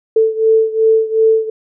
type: beating tone pair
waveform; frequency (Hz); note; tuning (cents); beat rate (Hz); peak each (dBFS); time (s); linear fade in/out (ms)
sine; 442.4 / 445.1; A4 / A4; +9 / +20; 2.7; -11 / -14; 0.16-1.5; 5
effects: none